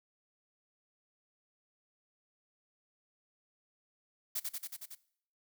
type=noise with echo; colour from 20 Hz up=blue; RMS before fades=-35 dBFS; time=4.35-4.4 s; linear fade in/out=10 ms; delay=92 ms; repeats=6; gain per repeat=-2 dB; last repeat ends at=4.952 s; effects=noise-tail reverb RT60 0.6 s tail -19 dB re dry